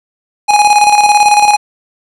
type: tone with tremolo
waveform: square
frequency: 830.6 Hz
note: G#5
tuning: in tune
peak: -4 dBFS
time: 0.48-1.57 s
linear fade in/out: 20 ms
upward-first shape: square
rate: 18 Hz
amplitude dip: 50%
effects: resampled to 24000 Hz + 7-bit